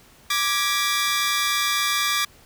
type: chord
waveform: 15% pulse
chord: G# diminished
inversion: second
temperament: equal with one note detuned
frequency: 1174.7 / 1661.2 / 1934.9 Hz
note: D6 / G#6 / B6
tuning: 0 / 0 / -36 cents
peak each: -16 / -20 / -22 dBFS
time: 0.3-2.25 s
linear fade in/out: 5 ms
effects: pink hiss -52 dBFS RMS until 2.45 s